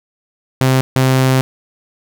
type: tone bursts at uneven times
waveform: sawtooth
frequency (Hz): 130.81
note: C3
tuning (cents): 0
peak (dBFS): -6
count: 2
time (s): 0.61-0.81 / 0.96-1.41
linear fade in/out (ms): 0
effects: none